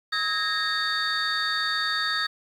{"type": "tone cluster", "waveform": "sine", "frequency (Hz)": [1276, 1644, 1850, 3678, 4530], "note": ["D#6", "G#6", "A#6", "A#7", "C#8"], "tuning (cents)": [43, -18, -14, -24, 37], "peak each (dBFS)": -29, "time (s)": [0.12, 2.27], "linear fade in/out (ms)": 10, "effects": ["tanh soft clip ceiling -17 dBFS", "9-bit"]}